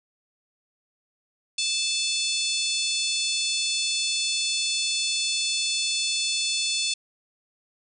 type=harmonic tone; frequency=876 Hz; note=A5; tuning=8 cents flat; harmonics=3 / 4 / 5 / 6 / 7 / 8 / 9 / 10; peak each=-31 / -29 / -29 / -33 / -35 / -34 / -38 / -34 dBFS; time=1.58-6.94 s; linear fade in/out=5 ms; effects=none